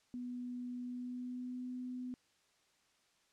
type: tone with pitch glide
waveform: sine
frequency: 246.5 to 251 Hz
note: B3 to B3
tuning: -3 to +28 cents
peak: -40 dBFS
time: 0.14-2.14 s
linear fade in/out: 0 ms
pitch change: +31 cents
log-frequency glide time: 0.81-1.66 s
effects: white hiss -73 dBFS RMS until 3.32 s + low-pass 7000 Hz 12 dB/octave